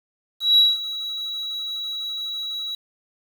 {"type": "tone with ADSR envelope", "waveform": "sine", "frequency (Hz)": 3891, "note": "B7", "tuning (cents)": -27, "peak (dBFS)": -9, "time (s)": [0.4, 2.75], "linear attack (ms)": 180, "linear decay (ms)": 190, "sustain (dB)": -17, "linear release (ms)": 3, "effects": ["tanh soft clip ceiling -8 dBFS", "7-bit"]}